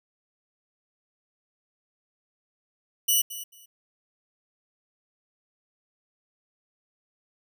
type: tone with echo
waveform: 5% pulse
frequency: 2952 Hz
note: F#7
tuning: 5 cents flat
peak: -11 dBFS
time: 3.08-3.22 s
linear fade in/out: 10 ms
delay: 220 ms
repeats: 2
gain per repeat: -15 dB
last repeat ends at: 3.66 s
effects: none